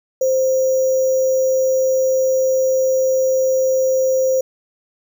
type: tone with sample-and-hold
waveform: sine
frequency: 523.3 Hz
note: C5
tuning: in tune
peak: -13 dBFS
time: 0.21-4.41 s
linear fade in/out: 5 ms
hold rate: 6300 Hz
effects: none